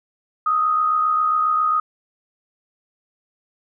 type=tone pair together; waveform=sine; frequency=1246.6 / 1314 Hz; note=D#6 / E6; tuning=+3 / -6 cents; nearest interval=minor second; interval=91 cents; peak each=-16 / -27 dBFS; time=0.46-1.8 s; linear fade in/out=5 ms; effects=none